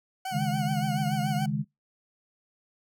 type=tone with vibrato; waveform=40% pulse; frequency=740 Hz; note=F#5; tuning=in tune; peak=-30 dBFS; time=0.25-1.46 s; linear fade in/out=5 ms; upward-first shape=triangle; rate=7 Hz; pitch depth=84 cents each way
type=chord; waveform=sine; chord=C# suspended second; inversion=none; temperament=equal; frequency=138.59 / 155.56 / 207.7 Hz; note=C#3 / D#3 / G#3; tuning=0 / 0 / 0 cents; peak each=-30 dBFS; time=0.31-1.65 s; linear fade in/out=50 ms
effects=noise-tail reverb RT60 0.2 s tail -25 dB re dry